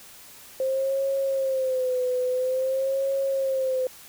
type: tone with vibrato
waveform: sine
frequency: 523.3 Hz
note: C5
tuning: in tune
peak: -22 dBFS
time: 0.6-3.87 s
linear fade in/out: 2 ms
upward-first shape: sine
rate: 0.49 Hz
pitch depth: 71 cents each way
effects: white hiss -47 dBFS RMS until 4.08 s